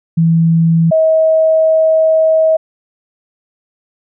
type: tone pair in turn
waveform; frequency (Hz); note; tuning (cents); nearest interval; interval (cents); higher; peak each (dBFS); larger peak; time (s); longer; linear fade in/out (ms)
sine; 164.81 / 638.3; E3 / D#5; 0 / +44; octave + major seventh; 2344; second; -7; neither; 0.17-0.91 / 0.91-2.57; second; 10
effects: none